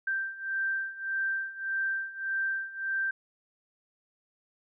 sine beating tone pair, 1568 / 1569.7 Hz, G6 / G6, 0 / +2 cents, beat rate 1.7 Hz, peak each -34 / -31 dBFS, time 0.07-3.11 s, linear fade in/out 5 ms, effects none

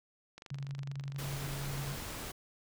click train, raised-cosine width 0.2 ms, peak -31 dBFS, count 38, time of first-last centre 0.38-1.903 s, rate 24.3 Hz
sine tone with tremolo, 138.59 Hz, C#3, in tune, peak -36 dBFS, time 0.51-1.96 s, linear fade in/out 5 ms, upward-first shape square, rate 11 Hz, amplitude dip 35%
pink noise, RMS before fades -42 dBFS, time 1.18-2.32 s, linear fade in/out 10 ms
effects none

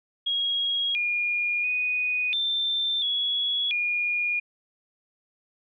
sine tone with pitch steps, 3292 / 2427 / 2482 / 3565 / 3364 / 2432 Hz, G#7 / D#7 / D#7 / A7 / G#7 / D#7, -16 / -44 / -5 / +22 / +22 / -40 cents, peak -23 dBFS, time 0.26-4.4 s, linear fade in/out 10 ms, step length 690 ms, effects none

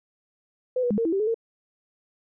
sine tone with pitch steps, 506 / 486.2 / 205.7 / 459.2 / 328.7 / 390.2 / 428 / 456.2 Hz, B4 / B4 / G#3 / A#4 / E4 / G4 / A4 / A#4, +42 / -27 / -16 / -26 / -5 / -8 / -48 / -37 cents, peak -21 dBFS, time 0.76-1.344 s, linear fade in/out 5 ms, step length 73 ms, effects none

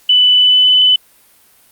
sine tone with pitch glide, 2988 to 3007 Hz, F#7 to F#7, +16 to +27 cents, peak -6 dBFS, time 0.09-0.96 s, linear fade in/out 5 ms, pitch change +11 cents, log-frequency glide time 0.37-0.69 s, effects white hiss -49 dBFS RMS until 1.71 s + Opus 48 kbps

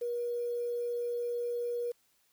sine tone with quantisation, 479.4 Hz, A#4, 48 cents sharp, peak -31 dBFS, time 0.01-1.92 s, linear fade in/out 10 ms, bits 9, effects white hiss -71 dBFS RMS until 2.32 s

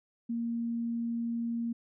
sine tone, 233.1 Hz, A#3, in tune, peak -30 dBFS, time 0.29-1.73 s, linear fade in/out 10 ms, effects none

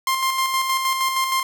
sawtooth tone with tremolo, 1055 Hz, C6, 14 cents sharp, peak -14 dBFS, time 0.07-1.43 s, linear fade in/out 2 ms, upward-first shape square, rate 6.4 Hz, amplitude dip 40%, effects none

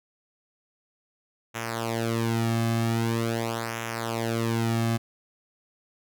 sawtooth tone with flanger, 115 Hz, A#2, 23 cents flat, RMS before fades -27 dBFS, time 1.54-4.98 s, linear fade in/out 20 ms, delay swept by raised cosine 0.22 to 2.12 ms, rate 0.44 Hz, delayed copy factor -0.8, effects none

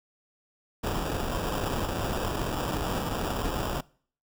pink noise with sample-and-hold, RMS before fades -30 dBFS, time 0.83-3.81 s, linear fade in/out 10 ms, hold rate 2100 Hz, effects noise-tail reverb RT60 0.5 s tail -23 dB re dry

